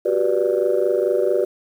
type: chord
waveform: sine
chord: G major seventh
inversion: third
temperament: just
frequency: 367.5 / 392 / 490 / 588 Hz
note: F#4 / G4 / B4 / D5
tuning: -12 / 0 / -14 / +2 cents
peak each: -21 dBFS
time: 0.05-1.45 s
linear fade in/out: 10 ms
effects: tanh soft clip ceiling -8 dBFS + 8-bit